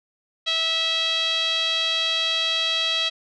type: tone with low-pass filter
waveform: 5% pulse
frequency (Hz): 652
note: E5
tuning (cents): -19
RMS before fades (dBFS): -23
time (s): 0.46-3.1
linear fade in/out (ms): 20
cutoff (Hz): 3600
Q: 7
effects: none